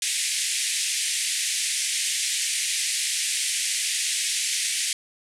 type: band-pass noise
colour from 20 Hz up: white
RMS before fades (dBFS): -26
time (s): 0.02-4.93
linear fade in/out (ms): 2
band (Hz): 1900 to 10000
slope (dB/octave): 48
effects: none